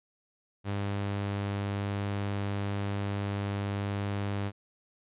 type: tone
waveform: sawtooth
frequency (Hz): 100.5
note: G2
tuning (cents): +44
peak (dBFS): -26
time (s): 0.64-4.52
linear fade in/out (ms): 50
effects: resampled to 8000 Hz